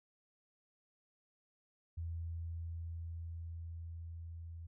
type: tone with level ramp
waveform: sine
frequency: 83.4 Hz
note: E2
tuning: 21 cents sharp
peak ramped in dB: -38 to -45 dBFS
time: 1.97-4.67 s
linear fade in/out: 10 ms
effects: none